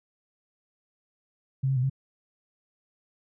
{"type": "tone with pitch steps", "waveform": "sine", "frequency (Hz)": [133.4, 134.7, 125.5, 134.4], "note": ["C3", "C#3", "B2", "C3"], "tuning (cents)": [34, -49, 28, 47], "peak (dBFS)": -22, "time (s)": [1.63, 1.898], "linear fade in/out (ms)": 10, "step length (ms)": 67, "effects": []}